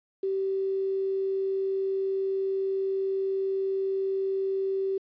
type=tone with quantisation; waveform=sine; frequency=386.4 Hz; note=G4; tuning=25 cents flat; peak=-25 dBFS; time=0.23-4.98 s; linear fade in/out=5 ms; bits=9; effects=resampled to 11025 Hz